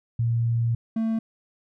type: tone pair in turn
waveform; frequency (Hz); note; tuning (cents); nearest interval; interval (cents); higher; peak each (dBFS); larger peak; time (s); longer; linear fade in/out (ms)
sine / triangle; 116.54 / 223.8; A#2 / A3; 0 / +30; major seventh; 1130; second; -20; neither; 0.19-0.75 / 0.96-1.19; first; 5
effects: none